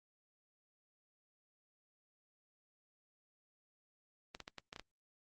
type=clicks; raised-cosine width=0.2 ms; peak=-28 dBFS; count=7; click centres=4.349 / 4.403 / 4.479 / 4.583 / 4.729 / 4.762 / 4.796 s; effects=Opus 32 kbps